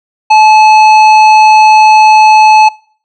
sine tone with hard clipping, 863 Hz, A5, 34 cents flat, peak -3 dBFS, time 0.3-2.69 s, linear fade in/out 10 ms, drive 13 dB, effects noise-tail reverb RT60 0.5 s tail -24 dB re dry + low-pass 5000 Hz 12 dB/octave

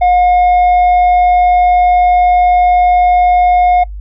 sine tone with tanh clipping, 718 Hz, F5, 48 cents sharp, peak -7 dBFS, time 0.01-3.84 s, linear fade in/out 10 ms, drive 4 dB, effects noise-tail reverb RT60 0.1 s tail -25 dB re dry + added 50 Hz sine -22 dBFS peak until 4 s

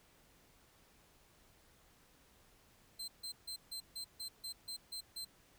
sawtooth tone bursts, 4115 Hz, C8, 30 cents flat, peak -39 dBFS, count 10, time 2.99-5.25 s, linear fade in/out 10 ms, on 91 ms, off 150 ms, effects pink hiss -67 dBFS RMS until 5.58 s

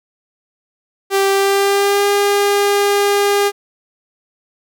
sawtooth tone with pitch glide, 392 to 404.7 Hz, G4 to G#4, 0 to -45 cents, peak -8 dBFS, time 1.1-3.52 s, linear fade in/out 50 ms, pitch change +55 cents, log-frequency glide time 1.31-2.07 s, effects none

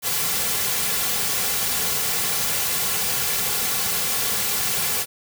white noise with comb filter, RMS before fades -23 dBFS, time 0.02-5.06 s, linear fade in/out 50 ms, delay 3.2 ms, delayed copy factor -0.7, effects none

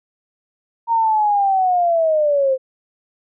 sine linear sweep, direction down, 932.3 to 516 Hz, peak -13 dBFS, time 0.87-2.58 s, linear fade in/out 50 ms, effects none

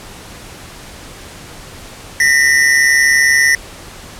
square tone pair together, 1835.2 / 1975.5 Hz, A#6 / B6, -28 / 0 cents, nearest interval minor second, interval 128 cents, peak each -12 dBFS, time 2.2-3.55 s, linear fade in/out 2 ms, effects pink hiss -34 dBFS RMS until 4.19 s + low-pass 11000 Hz 12 dB/octave

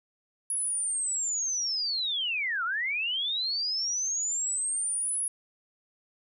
sine linear two-way sweep, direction down then up, 10548 to 1301 to 10548 Hz, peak -27 dBFS, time 0.5-5.28 s, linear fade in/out 2 ms, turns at 2.64 s, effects none

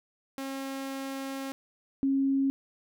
sawtooth / sine tone pair in turn, 270.4 / 272.1 Hz, C#4 / C#4, -43 / -32 cents, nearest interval unison, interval 11 cents, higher second, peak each -30 / -23 dBFS, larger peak second, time 0.38-1.52 / 2.03-2.5 s, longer first, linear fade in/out 0 ms, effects none

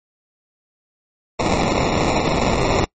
white noise with sample-and-hold, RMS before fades -18 dBFS, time 1.39-2.85 s, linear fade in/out 10 ms, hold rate 1575 Hz, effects noise-tail reverb RT60 0.1 s tail -24 dB re dry + MP3 32 kbps

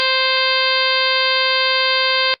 harmonic tone, 523.3 Hz, C5, in tune, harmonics 1 / 2 / 3 / 4 / 5 / 6 / 7 / 8 / 9, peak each -23 / -23 / -23 / -23 / -23 / -23 / -23 / -23 / -23 dBFS, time 0-2.34 s, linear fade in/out 0 ms, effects noise-tail reverb RT60 0.1 s tail -21 dB re dry + Opus 32 kbps

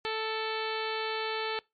harmonic tone with a mistuned harmonic, 440 Hz, A4, in tune, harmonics 1 / 2 / 3 / 4 / 5 / 6 / 7 / 8 / 9 / 10, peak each -34 / -37 / -39 / -40 / -41 / -42 / -42 / -43 / -44 / -44 dBFS, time 0.05-1.59 s, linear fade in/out 0 ms, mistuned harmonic 5, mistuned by +28 cents, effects noise-tail reverb RT60 0.2 s tail -23 dB re dry + MP3 48 kbps

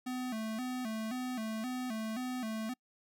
square tone with vibrato, 235.8 Hz, A#3, 20 cents sharp, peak -36 dBFS, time 0.06-2.74 s, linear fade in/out 10 ms, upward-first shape square, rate 1.9 Hz, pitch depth 120 cents each way, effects noise-tail reverb RT60 0.1 s tail -26 dB re dry

